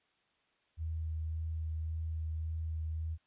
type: tone with vibrato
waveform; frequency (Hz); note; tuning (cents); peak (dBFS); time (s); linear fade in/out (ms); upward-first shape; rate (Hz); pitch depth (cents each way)
sine; 79.9; D#2; +47; -34; 0.77-3.18; 50; sine; 1.8; 13
effects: white hiss -74 dBFS RMS until 3.26 s + resampled to 8000 Hz